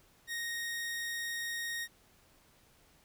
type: tone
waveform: sawtooth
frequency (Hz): 1864.7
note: A#6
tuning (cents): 0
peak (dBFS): -32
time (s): 0.27-1.88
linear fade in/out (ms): 50
effects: pink hiss -65 dBFS RMS until 3.04 s